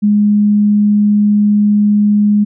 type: tone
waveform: sine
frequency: 207.5 Hz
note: G#3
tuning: 1 cent flat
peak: -7 dBFS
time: 0.02-2.45 s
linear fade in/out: 20 ms
effects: none